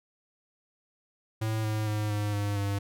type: tone with pitch steps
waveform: square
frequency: 110 / 107.99 / 106.01 / 104.07 / 102.16 / 100.29 Hz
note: A2 / A2 / G#2 / G#2 / G#2 / G2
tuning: 0 / -32 / +36 / +4 / -28 / +40 cents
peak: -28 dBFS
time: 1.41-2.79 s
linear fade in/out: 10 ms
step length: 230 ms
effects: none